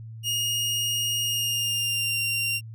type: tone with pitch glide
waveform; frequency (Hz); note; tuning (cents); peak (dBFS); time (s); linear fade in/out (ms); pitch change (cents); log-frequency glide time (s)
sawtooth; 2857 to 2769; F7 to F7; +39 to -15; -21; 0.23-2.61; 50; -54; 1.23-2.2
effects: added 112 Hz sine -37 dBFS peak until 2.74 s